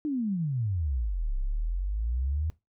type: exponential two-way sweep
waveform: sine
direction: down then up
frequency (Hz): 311.1 to 31.79 to 81.5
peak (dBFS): -26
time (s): 0.05-2.5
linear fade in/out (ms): 0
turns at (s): 1.36
effects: noise-tail reverb RT60 0.2 s tail -19 dB re dry